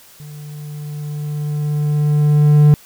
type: tone with level ramp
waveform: triangle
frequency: 148.6 Hz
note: D3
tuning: 21 cents sharp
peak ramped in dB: -30 to -3 dBFS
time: 0.2-2.74 s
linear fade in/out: 0 ms
effects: white hiss -45 dBFS RMS until 2.85 s